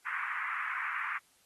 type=band-pass noise; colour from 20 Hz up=pink; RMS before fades=-36 dBFS; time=0.05-1.19 s; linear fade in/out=20 ms; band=1100 to 2200 Hz; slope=48 dB/octave; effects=white hiss -67 dBFS RMS until 1.45 s + AAC 32 kbps